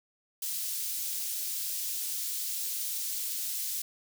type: high-pass noise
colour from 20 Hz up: white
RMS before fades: -34 dBFS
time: 0.42-3.82 s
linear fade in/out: 5 ms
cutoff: 4400 Hz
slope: 12 dB/octave
effects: none